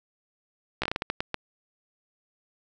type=slowing click train; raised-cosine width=0.3 ms; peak=-11 dBFS; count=10; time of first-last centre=0.82-1.343 s; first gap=15 ms; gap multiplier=1.32; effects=none